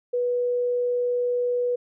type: tone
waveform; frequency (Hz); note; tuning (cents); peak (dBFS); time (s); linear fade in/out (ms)
sine; 489.4; B4; -16; -21; 0.13-1.76; 10
effects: none